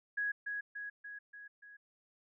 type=tone with echo; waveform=sine; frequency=1664 Hz; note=G#6; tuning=3 cents sharp; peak=-32 dBFS; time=0.17-0.32 s; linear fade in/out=10 ms; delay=290 ms; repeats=5; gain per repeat=-4 dB; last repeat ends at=1.77 s; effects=none